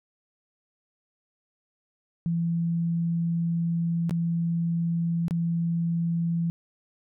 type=tone with dropouts; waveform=sine; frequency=168.3 Hz; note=E3; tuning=36 cents sharp; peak=-23 dBFS; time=2.26-6.5 s; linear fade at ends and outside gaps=0 ms; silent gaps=4.095-4.109 / 5.282-5.309 s; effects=none